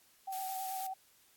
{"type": "tone with vibrato", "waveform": "sine", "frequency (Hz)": 765, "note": "G5", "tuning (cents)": -42, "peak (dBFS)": -37, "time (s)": [0.27, 0.94], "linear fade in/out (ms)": 10, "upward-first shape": "square", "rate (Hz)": 9.2, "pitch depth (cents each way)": 18}
{"type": "noise", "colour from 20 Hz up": "blue", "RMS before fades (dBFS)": -44, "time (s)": [0.32, 0.87], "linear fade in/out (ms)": 5}
{"effects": ["white hiss -66 dBFS RMS until 1.36 s", "AAC 64 kbps"]}